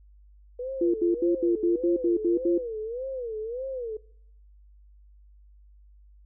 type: tone with vibrato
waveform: sine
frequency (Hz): 480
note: B4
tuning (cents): -49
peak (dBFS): -30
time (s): 0.59-3.97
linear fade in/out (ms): 5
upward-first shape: sine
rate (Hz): 1.7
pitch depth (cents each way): 190
type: tone bursts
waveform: sine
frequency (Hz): 344.7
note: F4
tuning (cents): -23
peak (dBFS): -20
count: 9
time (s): 0.81-2.58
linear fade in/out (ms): 5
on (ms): 130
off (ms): 75
effects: noise-tail reverb RT60 0.7 s tail -23 dB re dry + added 50 Hz sine -51 dBFS peak until 6.25 s